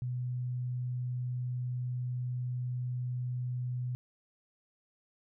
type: tone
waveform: sine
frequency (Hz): 124.5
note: B2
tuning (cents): +14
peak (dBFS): -32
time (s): 0.02-3.95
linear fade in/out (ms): 0
effects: none